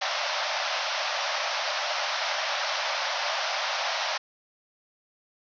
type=band-pass noise; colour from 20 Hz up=pink; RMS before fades=-29 dBFS; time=0.01-4.18 s; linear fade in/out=10 ms; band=560 to 5900 Hz; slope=96 dB/octave; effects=none